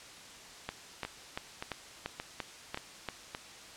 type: two click trains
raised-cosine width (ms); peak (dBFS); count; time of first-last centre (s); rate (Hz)
0.3; -21 / -19; 5 / 8; 1.05-3.349 / 0.69-3.087; 1.74 / 2.92
effects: white hiss -50 dBFS RMS until 3.76 s + low-pass 7000 Hz 12 dB/octave